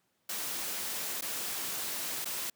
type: noise with dropouts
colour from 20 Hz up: white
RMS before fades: -36 dBFS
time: 0.29-2.5 s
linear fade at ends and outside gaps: 5 ms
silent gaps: 1.211-1.221 / 2.246-2.255 s
effects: pink hiss -75 dBFS RMS until 2.55 s + high-pass 150 Hz 12 dB/octave